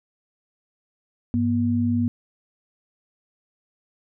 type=tone pair together; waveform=sine; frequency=100.18 / 240 Hz; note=G2 / B3; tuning=+38 / -49 cents; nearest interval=octave + minor third; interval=1513 cents; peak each=-24 / -20 dBFS; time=1.34-2.08 s; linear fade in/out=0 ms; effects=none